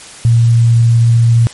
sine tone, 116.54 Hz, A#2, in tune, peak -5 dBFS, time 0.25-1.47 s, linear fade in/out 0 ms, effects white hiss -33 dBFS RMS until 1.53 s + MP3 48 kbps

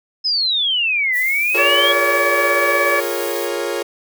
sine exponential two-way sweep, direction down then up, 5190 to 1945 to 3365 Hz, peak -15 dBFS, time 0.24-1.93 s, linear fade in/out 20 ms, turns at 1.16 s
violet noise, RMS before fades -30 dBFS, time 1.12-3.5 s, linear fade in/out 50 ms
40% pulse chord, Bb minor seventh, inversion second, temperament equal with one note detuned, 349.2 / 412.7 / 466.2 / 554.4 Hz, F4 / Ab4 / Bb4 / Db5, 0 / -11 / 0 / 0 cents, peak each -25 dBFS, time 1.54-3.83 s, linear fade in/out 10 ms
harmonic tone, 571 Hz, D5, 49 cents flat, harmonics 1 / 2 / 3 / 4, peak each -20 / -20 / -20 / -20 dBFS, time 1.57-3.01 s, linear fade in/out 20 ms
effects none

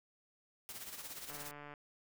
white noise with tremolo, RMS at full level -45 dBFS, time 0.69-1.51 s, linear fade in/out 0 ms, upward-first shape sine, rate 17 Hz, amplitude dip 60%
click train, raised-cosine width 0.5 ms, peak -35 dBFS, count 65, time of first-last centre 1.3-1.738 s, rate 146 Hz
effects none

